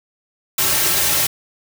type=noise with comb filter; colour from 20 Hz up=white; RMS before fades=-17 dBFS; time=0.58-1.27 s; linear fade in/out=5 ms; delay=4.1 ms; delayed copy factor=-0.9; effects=none